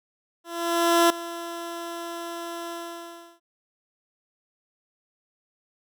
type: tone with ADSR envelope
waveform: 15% pulse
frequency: 339.4 Hz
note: F4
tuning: 49 cents flat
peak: -9 dBFS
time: 0.44-3.4 s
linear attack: 660 ms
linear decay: 4 ms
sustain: -17 dB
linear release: 680 ms
effects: none